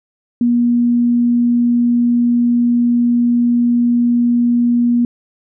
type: tone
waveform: sine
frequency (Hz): 239.6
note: A#3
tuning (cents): +48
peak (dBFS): -10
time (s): 0.41-5.05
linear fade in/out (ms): 2
effects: none